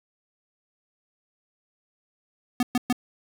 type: tone bursts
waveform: square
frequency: 246.9 Hz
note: B3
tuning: in tune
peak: -20 dBFS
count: 3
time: 2.6-2.927 s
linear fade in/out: 2 ms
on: 29 ms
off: 120 ms
effects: none